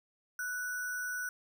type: tone with sample-and-hold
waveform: sine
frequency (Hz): 1480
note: F#6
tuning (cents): 0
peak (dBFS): -34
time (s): 0.39-1.29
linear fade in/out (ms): 2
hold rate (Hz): 7350
effects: none